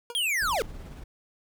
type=tone with exponential decay; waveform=25% pulse; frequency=476.9 Hz; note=A#4; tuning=39 cents sharp; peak=-29 dBFS; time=0.1-0.18 s; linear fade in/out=1 ms; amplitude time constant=17 ms
type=linear sweep; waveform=square; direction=down; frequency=3322 to 392 Hz; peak=-25 dBFS; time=0.15-0.62 s; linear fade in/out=0 ms
type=noise with tremolo; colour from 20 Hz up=brown; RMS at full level=-39 dBFS; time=0.41-1.04 s; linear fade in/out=10 ms; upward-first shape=sine; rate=18 Hz; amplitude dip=35%
effects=none